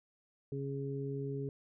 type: harmonic tone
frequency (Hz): 138.3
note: C#3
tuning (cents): -4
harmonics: 1 / 2 / 3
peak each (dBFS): -38 / -43 / -40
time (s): 0.52-1.49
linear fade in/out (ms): 2
effects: none